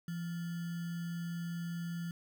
sine tone with sample-and-hold, 170 Hz, F3, 46 cents flat, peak -36 dBFS, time 0.08-2.11 s, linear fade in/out 2 ms, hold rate 1575 Hz, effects none

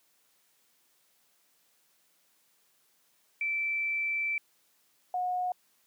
sine tone pair in turn, 2329 / 726.4 Hz, D7 / F#5, -15 / -32 cents, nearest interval octave + minor sixth, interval 2017 cents, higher first, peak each -28 dBFS, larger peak neither, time 3.41-4.38 / 5.14-5.52 s, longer first, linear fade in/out 2 ms, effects white hiss -69 dBFS RMS until 5.86 s + high-pass 150 Hz 12 dB/octave

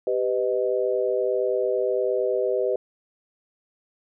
sine chord, G augmented, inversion none, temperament equal with one note detuned, 392 / 500.8 / 622.3 Hz, G4 / B4 / D#5, 0 / +24 / 0 cents, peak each -25 / -24 / -27 dBFS, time 0.07-2.76 s, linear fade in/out 2 ms, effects none

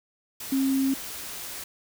sine tone in noise, 268.7 Hz, C4, 46 cents sharp, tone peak -21 dBFS, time 0.52-0.94 s, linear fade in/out 5 ms, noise white, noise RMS -37 dBFS, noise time 0.4-1.64 s, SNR +13 dB, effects none

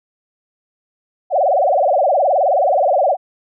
sine tone with vibrato, 650 Hz, E5, 24 cents flat, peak -11 dBFS, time 1.3-3.17 s, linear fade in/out 50 ms, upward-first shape sine, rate 19 Hz, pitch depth 290 cents each way, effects none

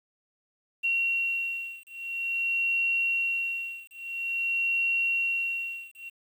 sine beating tone pair, 2739 / 2739.49 Hz, F7 / F7, -34 / -34 cents, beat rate 0.49 Hz, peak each -29 dBFS, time 0.83-6.1 s, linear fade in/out 20 ms, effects 9-bit

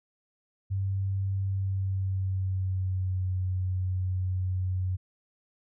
sine tone with pitch glide, 97 to 92.51 Hz, G2 to F#2, -18 to 0 cents, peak -26 dBFS, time 0.7-4.97 s, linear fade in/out 20 ms, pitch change -82 cents, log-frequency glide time 1.44-3.31 s, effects none

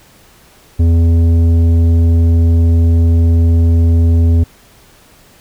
sine tone with tanh clipping, 83.5 Hz, E2, 23 cents sharp, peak -8 dBFS, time 0.79-4.44 s, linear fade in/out 10 ms, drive 10 dB, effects pink hiss -45 dBFS RMS until 5.4 s

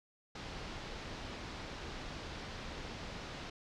pink low-pass noise, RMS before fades -45 dBFS, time 0.35-3.5 s, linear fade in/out 5 ms, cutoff 5300 Hz, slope 24 dB/octave, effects none

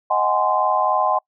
sine chord, Ab dominant seventh, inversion second, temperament just, 623 / 747.5 / 830.6 / 1038.3 Hz, Eb5 / Gb5 / Ab5 / C6, +2 / +17 / 0 / -14 cents, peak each -23 / -21 / -22 / -20 dBFS, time 0.1-1.19 s, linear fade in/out 10 ms, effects noise-tail reverb RT60 0.1 s tail -26 dB re dry

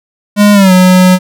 square tone with pitch glide, 206.2 to 183.7 Hz, G#3 to F#3, -12 to -12 cents, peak -3 dBFS, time 0.36-1.19 s, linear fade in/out 50 ms, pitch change -200 cents, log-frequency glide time 0.53-0.72 s, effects none

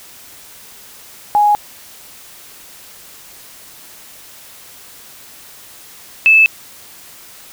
sine tone pair in turn, 830.6 / 2621 Hz, G#5 / E7, 0 / -11 cents, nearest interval octave + minor sixth, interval 1989 cents, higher second, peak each -8 / -5 dBFS, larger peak second, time 1.35-1.55 / 6.26-6.46 s, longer neither, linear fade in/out 0 ms, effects white hiss -39 dBFS RMS until 7.52 s

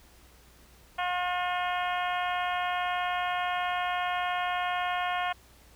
harmonic tone, 358.4 Hz, F4, 45 cents sharp, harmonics 2 / 3 / 4 / 5 / 6 / 7 / 8 / 9, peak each -30 / -34 / -36 / -38 / -40 / -41 / -42 / -43 dBFS, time 0.98-5.33 s, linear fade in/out 10 ms, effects added 60 Hz sine -58 dBFS peak until 5.75 s + pink hiss -58 dBFS RMS until 5.75 s

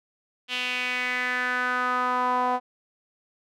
sawtooth tone with band-pass filter sweep, 250 Hz, B3, 21 cents sharp, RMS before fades -26 dBFS, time 0.48-2.6 s, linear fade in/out 50 ms, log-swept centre 3000 to 850 Hz, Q 4, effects none

